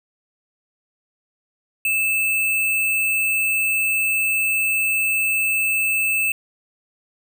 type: tone with sample-and-hold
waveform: sine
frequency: 2630 Hz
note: E7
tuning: 5 cents flat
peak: -17 dBFS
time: 1.85-6.32 s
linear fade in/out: 2 ms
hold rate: 11025 Hz
effects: none